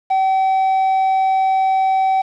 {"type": "tone with quantisation", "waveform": "triangle", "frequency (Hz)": 765, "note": "G5", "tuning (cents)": -42, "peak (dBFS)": -11, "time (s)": [0.1, 2.22], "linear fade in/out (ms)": 10, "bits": 6, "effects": ["low-pass 4000 Hz 12 dB/octave"]}